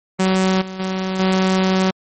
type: tone with level steps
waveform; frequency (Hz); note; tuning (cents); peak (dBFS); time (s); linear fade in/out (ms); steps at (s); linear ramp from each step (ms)
sawtooth; 188.3; F#3; +31; -10 / -24 / -16 / -10; 0.19-1.91; 10; 0.61 / 0.79 / 1.19; 10
effects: MP3 32 kbps